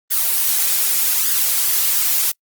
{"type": "noise with flanger", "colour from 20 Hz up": "blue", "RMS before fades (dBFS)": -17, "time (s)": [0.1, 2.32], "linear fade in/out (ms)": 20, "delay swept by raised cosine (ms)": [0.6, 5.2], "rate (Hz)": 0.84, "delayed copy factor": 0.5, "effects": ["noise-tail reverb RT60 0.1 s tail -26 dB re dry", "Opus 24 kbps"]}